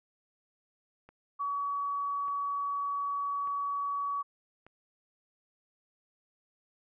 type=click train; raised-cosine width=0.5 ms; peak=-38 dBFS; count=4; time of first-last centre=1.09-4.666 s; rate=0.839 Hz
type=tone; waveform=sine; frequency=1133 Hz; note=C#6; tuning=37 cents sharp; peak=-30 dBFS; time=1.39-4.23 s; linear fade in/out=20 ms
effects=none